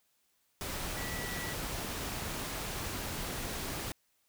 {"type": "tone in noise", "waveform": "sine", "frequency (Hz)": 1949, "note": "B6", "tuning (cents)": -23, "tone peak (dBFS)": -42, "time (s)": [0.97, 1.53], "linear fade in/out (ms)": 0, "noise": "pink", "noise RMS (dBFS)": -38, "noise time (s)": [0.61, 3.92], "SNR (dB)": -7, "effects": ["white hiss -74 dBFS RMS until 4.28 s"]}